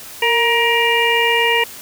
harmonic tone with a mistuned harmonic, 472 Hz, A#4, 22 cents sharp, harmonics 1 / 2 / 4 / 5 / 6, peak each -19 / -19 / -19 / -19 / -19 dBFS, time 0.22-1.64 s, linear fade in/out 5 ms, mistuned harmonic 1, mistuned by -39 cents, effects white hiss -35 dBFS RMS until 1.81 s

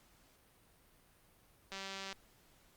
click train, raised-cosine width 0.2 ms, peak -27 dBFS, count 80, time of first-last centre 1.72-2.127 s, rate 194 Hz, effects pink hiss -67 dBFS RMS until 2.76 s + Opus 48 kbps

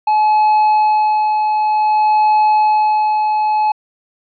triangle tone with tremolo, 854 Hz, G#5, 48 cents sharp, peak -7 dBFS, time 0.07-3.72 s, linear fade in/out 5 ms, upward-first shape sine, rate 0.54 Hz, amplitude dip 35%, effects resampled to 11025 Hz

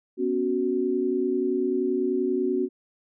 sine chord, B suspended second, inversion none, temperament equal, 246.9 / 277.2 / 370 Hz, B3 / C#4 / F#4, 0 / 0 / 0 cents, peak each -29 / -28 / -24 dBFS, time 0.17-2.69 s, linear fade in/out 50 ms, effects none

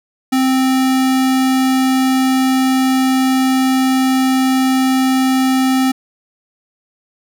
square tone, 261.6 Hz, C4, in tune, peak -12 dBFS, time 0.32-5.92 s, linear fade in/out 10 ms, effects none

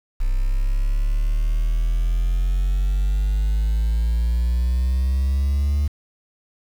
sine exponential sweep, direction up, 31.56 to 73.42 Hz, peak -14 dBFS, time 0.2-5.88 s, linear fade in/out 10 ms, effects tanh soft clip ceiling -16 dBFS + 7-bit

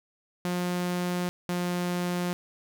sawtooth tone pair in turn, 178 / 177.17 Hz, F3 / F3, +33 / +25 cents, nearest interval unison, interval 8 cents, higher first, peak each -23 dBFS, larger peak neither, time 0.45-1.29 / 1.49-2.33 s, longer neither, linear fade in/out 0 ms, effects none

